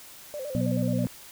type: tone with vibrato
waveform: sine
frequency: 554.4 Hz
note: C#5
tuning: in tune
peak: -32 dBFS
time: 0.34-1.05 s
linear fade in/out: 0 ms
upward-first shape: square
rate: 9.3 Hz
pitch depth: 110 cents each way
type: harmonic tone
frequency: 61.1 Hz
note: B1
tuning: 18 cents flat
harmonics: 2 / 3 / 4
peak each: -28 / -28 / -28 dBFS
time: 0.55-1.07 s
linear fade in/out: 0 ms
effects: white hiss -47 dBFS RMS until 1.31 s